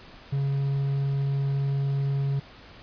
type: tone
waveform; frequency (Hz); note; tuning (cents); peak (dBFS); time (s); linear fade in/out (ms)
triangle; 138.59; C#3; 0; -21; 0.32-2.4; 10
effects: pink hiss -48 dBFS RMS until 2.82 s + resampled to 11025 Hz